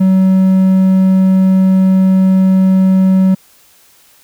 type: tone with hard clipping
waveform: triangle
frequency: 188.8 Hz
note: F#3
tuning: 35 cents sharp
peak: -7 dBFS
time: 0-3.35 s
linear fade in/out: 10 ms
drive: 6 dB
effects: white hiss -47 dBFS RMS until 4.23 s